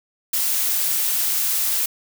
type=noise; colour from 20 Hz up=blue; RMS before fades=-21 dBFS; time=0.33-1.86 s; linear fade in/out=5 ms; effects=none